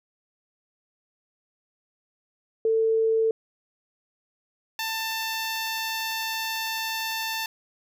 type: tone pair in turn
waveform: sine / 10% pulse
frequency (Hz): 446.4 / 891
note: A4 / A5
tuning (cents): +25 / +22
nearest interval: octave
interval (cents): 1197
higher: second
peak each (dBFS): -19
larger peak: neither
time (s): 2.65-3.31 / 4.79-7.46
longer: second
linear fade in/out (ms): 2
effects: none